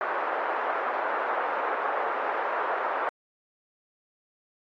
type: band-pass noise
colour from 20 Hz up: white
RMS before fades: -29 dBFS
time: 0.01-3.09 s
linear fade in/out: 0 ms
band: 450 to 1400 Hz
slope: 24 dB/octave
effects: AAC 32 kbps